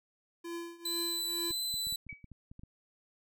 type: tone with tremolo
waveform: square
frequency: 340 Hz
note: F4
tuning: 46 cents flat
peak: -37 dBFS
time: 0.44-1.52 s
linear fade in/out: 10 ms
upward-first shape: triangle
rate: 2.2 Hz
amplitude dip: 90%
type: tone with vibrato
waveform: sawtooth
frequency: 4000 Hz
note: B7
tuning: 21 cents sharp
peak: -30 dBFS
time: 0.85-1.96 s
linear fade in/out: 5 ms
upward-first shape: triangle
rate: 1.6 Hz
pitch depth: 16 cents each way
type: clicks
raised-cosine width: 5 ms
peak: -37 dBFS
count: 11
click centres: 1.507 / 1.741 / 1.87 / 1.925 / 2.067 / 2.128 / 2.243 / 2.317 / 2.515 / 2.594 / 2.635 s
type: tone with exponential decay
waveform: sine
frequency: 2276 Hz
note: C#7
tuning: 45 cents sharp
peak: -38 dBFS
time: 2.09-2.26 s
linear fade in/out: 5 ms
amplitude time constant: 36 ms
effects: none